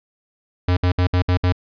square tone bursts, 89.9 Hz, F#2, 49 cents flat, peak -15 dBFS, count 6, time 0.68-1.524 s, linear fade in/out 5 ms, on 89 ms, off 62 ms, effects resampled to 11025 Hz

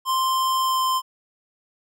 square tone with pitch glide, 1046.5 to 1039.9 Hz, C6 to C6, 0 to -11 cents, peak -20 dBFS, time 0.05-1.02 s, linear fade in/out 50 ms, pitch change -11 cents, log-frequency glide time 0.61-0.82 s, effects none

